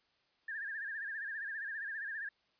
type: tone with vibrato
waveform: sine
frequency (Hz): 1702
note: G#6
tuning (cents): +42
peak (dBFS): -38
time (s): 0.48-2.29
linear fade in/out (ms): 5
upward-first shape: sine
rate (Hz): 15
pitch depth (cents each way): 110
effects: white hiss -74 dBFS RMS until 2.59 s + resampled to 11025 Hz